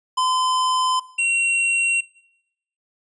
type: tone pair in turn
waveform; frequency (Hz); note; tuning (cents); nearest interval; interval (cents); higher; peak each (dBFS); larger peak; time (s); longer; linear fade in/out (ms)
square; 1023 / 2739; C6 / F7; -39 / -34; octave + perfect fourth; 1705; second; -18; neither; 0.17-1 / 1.18-2.01; neither; 10
effects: noise-tail reverb RT60 0.8 s tail -21 dB re dry + resampled to 22050 Hz